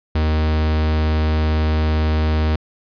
45% pulse tone, 77.78 Hz, D#2, in tune, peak -15 dBFS, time 0.15-2.56 s, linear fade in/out 5 ms, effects resampled to 11025 Hz

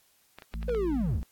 clicks, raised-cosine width 0.3 ms, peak -27 dBFS, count 6, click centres 0.386 / 0.422 / 0.539 / 0.629 / 0.694 / 0.748 s
harmonic tone, 55 Hz, A1, in tune, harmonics 1 / 3 / 4, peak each -32 / -42 / -44 dBFS, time 0.54-1.23 s, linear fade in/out 0 ms
triangle linear sweep, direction down, 510 to 51.5 Hz, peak -24 dBFS, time 0.68-1.2 s, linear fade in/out 5 ms
effects white hiss -65 dBFS RMS until 1.31 s + AAC 64 kbps

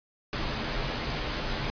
pink noise with comb filter, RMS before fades -31 dBFS, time 0.33-1.7 s, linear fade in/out 0 ms, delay 11 ms, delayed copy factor -0.5, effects resampled to 11025 Hz

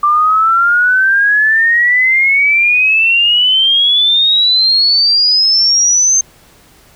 sine exponential sweep, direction up, 1174.7 to 6340 Hz, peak -7 dBFS, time 0.03-6.21 s, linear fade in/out 5 ms, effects pink hiss -45 dBFS RMS until 6.95 s

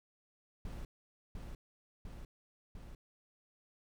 brown noise with echo, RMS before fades -43 dBFS, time 0.65-0.85 s, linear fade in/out 2 ms, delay 700 ms, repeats 3, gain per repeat -2 dB, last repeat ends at 2.95 s, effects none

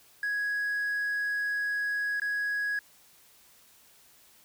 triangle tone with dropouts, 1664 Hz, G#6, 3 cents sharp, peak -25 dBFS, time 0.23-2.79 s, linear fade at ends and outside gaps 2 ms, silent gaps 2.199-2.218 s, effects tanh soft clip ceiling -22 dBFS + white hiss -59 dBFS RMS until 4.44 s

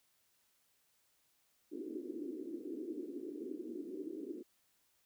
pink band-pass noise, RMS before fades -44 dBFS, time 1.71-4.43 s, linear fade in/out 20 ms, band 280 to 380 Hz, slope 48 dB/octave, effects white hiss -75 dBFS RMS until 5.05 s

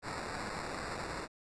blue noise with sample-and-hold, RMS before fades -40 dBFS, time 0.02-1.28 s, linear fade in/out 50 ms, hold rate 3150 Hz, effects resampled to 22050 Hz

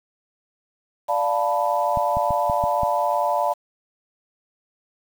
sine chord, B half-diminished seventh, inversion first, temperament equal, 587.3 / 698.5 / 880 / 987.8 Hz, D5 / F5 / A5 / B5, 0 / 0 / 0 / 0 cents, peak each -24 / -24 / -24 / -25 dBFS, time 1.08-3.54 s, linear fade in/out 20 ms
clicks, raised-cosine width 5 ms, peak -17 dBFS, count 6, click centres 1.973 / 2.17 / 2.307 / 2.498 / 2.639 / 2.833 s
effects 7-bit

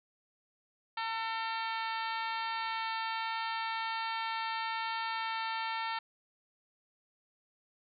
harmonic tone with a mistuned harmonic, 450.1 Hz, A4, 39 cents sharp, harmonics 2 / 3 / 4 / 5 / 6 / 7 / 8 / 9 / 10, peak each -36 / -40 / -42 / -44 / -46 / -47 / -48 / -49 / -50 dBFS, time 0.97-5.99 s, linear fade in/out 5 ms, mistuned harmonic 8, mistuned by +26 cents, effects none

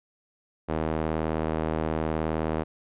sawtooth tone with band-pass filter, 79.1 Hz, D#2, 29 cents sharp, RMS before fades -28 dBFS, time 0.68-2.64 s, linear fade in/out 20 ms, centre 520 Hz, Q 0.74, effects resampled to 8000 Hz

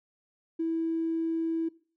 triangle tone with tanh clipping, 327.4 Hz, E4, 12 cents flat, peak -26 dBFS, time 0.59-1.69 s, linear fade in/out 10 ms, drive 2 dB, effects noise-tail reverb RT60 0.4 s tail -20 dB re dry

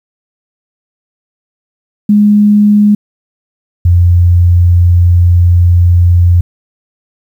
sine tone pair in turn, 207.7 / 87.6 Hz, G#3 / F2, 0 / +6 cents, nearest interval octave + minor third, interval 1494 cents, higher first, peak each -3 dBFS, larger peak neither, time 2.09-2.95 / 3.85-6.41 s, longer second, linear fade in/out 5 ms, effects 7-bit

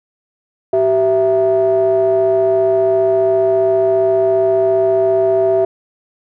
triangle ring-modulated tone, 138.59 Hz, C#3, in tune, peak -5 dBFS, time 0.73-5.65 s, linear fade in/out 5 ms, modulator 523 Hz, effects tanh soft clip ceiling -1 dBFS

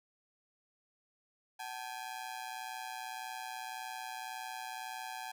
sawtooth ring-modulated tone, 816 Hz, G#5, 31 cents flat, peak -34 dBFS, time 1.59-5.32 s, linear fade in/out 10 ms, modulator 60.9 Hz, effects none

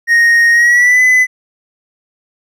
triangle tone with pitch glide, 1864.7 to 2010 Hz, A#6 to B6, 0 to +30 cents, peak -4 dBFS, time 0.07-1.27 s, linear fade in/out 50 ms, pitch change +130 cents, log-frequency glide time 0.52-1.01 s, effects none

